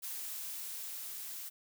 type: noise with level ramp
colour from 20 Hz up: blue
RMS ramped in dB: -41 to -44 dBFS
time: 0.02-1.5 s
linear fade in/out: 20 ms
effects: none